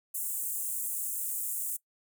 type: high-pass noise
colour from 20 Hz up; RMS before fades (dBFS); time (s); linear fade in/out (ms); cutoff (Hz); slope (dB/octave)
pink; -34; 0.14-1.77; 10; 7700; 48
effects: noise-tail reverb RT60 0.1 s tail -21 dB re dry